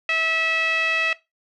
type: tone with low-pass filter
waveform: 5% pulse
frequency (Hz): 650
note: E5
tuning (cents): -24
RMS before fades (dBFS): -22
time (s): 0.09-1.13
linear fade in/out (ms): 2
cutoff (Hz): 2400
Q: 4.9
effects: noise-tail reverb RT60 0.2 s tail -17 dB re dry